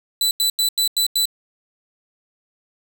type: tone bursts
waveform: sawtooth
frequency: 3984 Hz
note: B7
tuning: 14 cents sharp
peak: -13 dBFS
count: 6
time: 0.21-1.255 s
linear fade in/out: 2 ms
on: 100 ms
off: 89 ms
effects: none